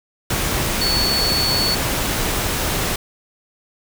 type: tone in noise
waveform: sine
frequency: 4435 Hz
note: C#8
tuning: in tune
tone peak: -18 dBFS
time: 0.81-1.75 s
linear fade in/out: 5 ms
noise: pink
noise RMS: -21 dBFS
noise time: 0.3-2.96 s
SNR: 0 dB
effects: none